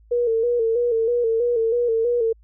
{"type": "tone with vibrato", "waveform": "sine", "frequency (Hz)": 466.2, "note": "A#4", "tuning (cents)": 0, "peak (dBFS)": -17, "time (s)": [0.11, 2.33], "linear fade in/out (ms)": 10, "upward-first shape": "square", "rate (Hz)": 3.1, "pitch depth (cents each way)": 56, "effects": ["added 54 Hz sine -49 dBFS peak until 2.43 s"]}